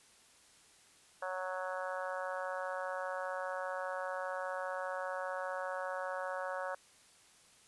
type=harmonic tone; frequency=185 Hz; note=F#3; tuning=in tune; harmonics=3 / 4 / 5 / 6 / 7 / 8 / 9; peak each=-40 / -45 / -45 / -45 / -47 / -45 / -48 dBFS; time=1.22-6.75 s; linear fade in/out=5 ms; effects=white hiss -63 dBFS RMS until 7.67 s + resampled to 24000 Hz